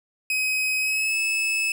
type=tone with pitch glide; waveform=40% pulse; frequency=2531 to 2604 Hz; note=D#7 to E7; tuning=+29 to -22 cents; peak=-21 dBFS; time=0.3-1.72 s; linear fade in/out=2 ms; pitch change=+49 cents; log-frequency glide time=0.79-1.16 s; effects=none